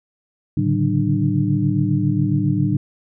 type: tone cluster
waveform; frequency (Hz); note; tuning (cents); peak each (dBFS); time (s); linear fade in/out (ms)
sine; 109.2 / 141.2 / 148.5 / 190.3 / 300.3; A2 / C#3 / D3 / F#3 / D4; -13 / +32 / +20 / +49 / +39; -22; 0.57-2.77; 5
effects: none